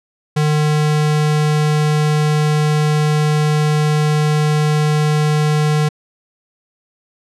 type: tone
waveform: square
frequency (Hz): 151.3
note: D#3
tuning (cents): -48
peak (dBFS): -13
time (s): 0.36-5.89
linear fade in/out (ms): 10
effects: low-pass 9000 Hz 12 dB/octave